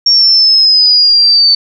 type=exponential sweep; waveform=sine; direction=down; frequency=5540 to 4524 Hz; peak=-4 dBFS; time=0.06-1.55 s; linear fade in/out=5 ms; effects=none